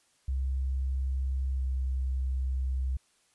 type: tone with pitch glide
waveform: sine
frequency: 66 to 65.09 Hz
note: C2 to C2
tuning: +16 to -8 cents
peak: -27 dBFS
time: 0.28-2.97 s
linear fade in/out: 5 ms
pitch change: -24 cents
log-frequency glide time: 1.54-1.61 s
effects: white hiss -68 dBFS RMS until 3.34 s + resampled to 24000 Hz